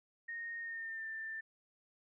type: tone with pitch glide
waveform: sine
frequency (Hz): 1854 to 1782.6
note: A#6 to A6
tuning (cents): -10 to +22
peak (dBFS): -40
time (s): 0.28-1.41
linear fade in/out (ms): 10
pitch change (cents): -68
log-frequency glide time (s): 0.59-1.07
effects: none